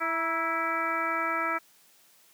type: harmonic tone with a mistuned harmonic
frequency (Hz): 329.6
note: E4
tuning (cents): 0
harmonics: 1 / 2 / 3 / 4 / 5 / 6 / 7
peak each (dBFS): -38 / -36 / -36 / -29 / -36 / -36 / -35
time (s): 0-1.59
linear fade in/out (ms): 20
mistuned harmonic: 3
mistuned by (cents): -48
effects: white hiss -60 dBFS RMS until 2.33 s + high-pass 150 Hz 12 dB/octave